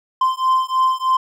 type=beating tone pair; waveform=triangle; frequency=1038 / 1041.2 Hz; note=C6 / C6; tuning=-14 / -9 cents; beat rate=3.2 Hz; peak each=-16 dBFS; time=0.21-1.17 s; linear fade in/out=5 ms; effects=none